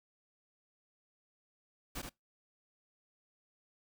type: noise with echo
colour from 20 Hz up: pink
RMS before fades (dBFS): -41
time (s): 1.95-2.02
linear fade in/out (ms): 10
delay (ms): 75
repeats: 1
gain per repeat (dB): -4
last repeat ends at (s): 2.095
effects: noise-tail reverb RT60 0.2 s tail -25 dB re dry